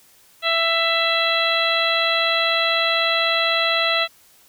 harmonic tone, 664 Hz, E5, 12 cents sharp, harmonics 1 / 2 / 3 / 4 / 5 / 6, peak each -24 / -24 / -24 / -24 / -24 / -24 dBFS, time 0.42-4.08 s, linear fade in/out 50 ms, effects white hiss -53 dBFS RMS until 4.48 s

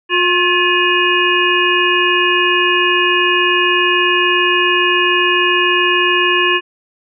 harmonic tone with a mistuned harmonic, 357.3 Hz, F4, 40 cents sharp, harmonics 1 / 3 / 5 / 7 / 8, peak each -17 / -17 / -17 / -17 / -17 dBFS, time 0.09-6.61 s, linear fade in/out 50 ms, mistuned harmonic 5, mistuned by -61 cents, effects none

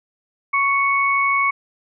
sine tone pair together, 1111.1 / 2217 Hz, C#6 / C#7, +4 / 0 cents, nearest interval octave, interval 1196 cents, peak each -18 dBFS, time 0.53-1.51 s, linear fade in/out 10 ms, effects none

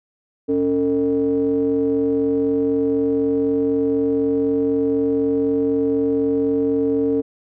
triangle ring-modulated tone, 85.5 Hz, F2, 36 cents flat, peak -11 dBFS, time 0.48-7.22 s, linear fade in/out 20 ms, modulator 364 Hz, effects none

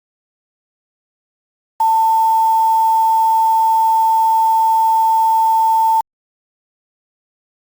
sine tone with quantisation, 893 Hz, A5, 25 cents sharp, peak -10 dBFS, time 1.8-6.01 s, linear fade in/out 5 ms, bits 5, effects Opus 48 kbps

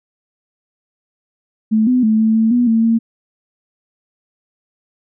sine tone with pitch steps, 218.4 / 251.6 / 218.2 / 220.8 / 222.9 / 243.3 / 225.4 / 227.9 Hz, A3 / B3 / A3 / A3 / A3 / B3 / A3 / A#3, -13 / +32 / -14 / +6 / +23 / -26 / +42 / -39 cents, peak -10 dBFS, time 1.71-2.99 s, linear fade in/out 20 ms, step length 160 ms, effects none

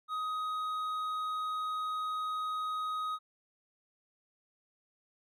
sine tone with hard clipping, 1256 Hz, D#6, 16 cents sharp, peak -34 dBFS, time 0.08-3.19 s, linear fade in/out 50 ms, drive 5 dB, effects none

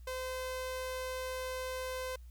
sawtooth tone, 514 Hz, C5, 31 cents flat, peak -33 dBFS, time 0.07-2.16 s, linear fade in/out 5 ms, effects added 60 Hz sine -48 dBFS peak until 2.3 s + white hiss -71 dBFS RMS until 2.3 s

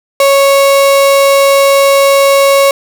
35% pulse tone, 553 Hz, C#5, 4 cents flat, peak -3 dBFS, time 0.2-2.71 s, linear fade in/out 2 ms, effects none

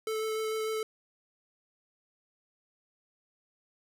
square tone with vibrato, 437.7 Hz, A4, 9 cents flat, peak -31 dBFS, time 0.07-0.83 s, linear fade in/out 2 ms, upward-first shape sine, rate 6.7 Hz, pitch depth 10 cents each way, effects none

